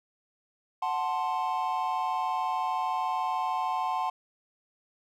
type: chord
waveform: triangle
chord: F# diminished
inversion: none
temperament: equal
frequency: 740 / 880 / 1046.5 Hz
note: F#5 / A5 / C6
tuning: 0 / 0 / 0 cents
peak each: -29 dBFS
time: 0.82-4.1 s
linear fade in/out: 5 ms
effects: tanh soft clip ceiling -18 dBFS